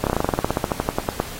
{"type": "slowing click train", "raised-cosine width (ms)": 1, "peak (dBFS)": -5, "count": 20, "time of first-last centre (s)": [0.04, 1.2], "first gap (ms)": 28, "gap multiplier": 1.08, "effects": ["pink hiss -35 dBFS RMS until 1.39 s", "AAC 48 kbps"]}